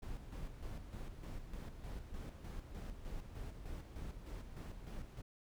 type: noise with tremolo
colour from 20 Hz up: brown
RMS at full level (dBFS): -45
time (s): 0.02-5.22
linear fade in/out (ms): 10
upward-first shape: square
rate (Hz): 3.3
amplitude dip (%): 50
effects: none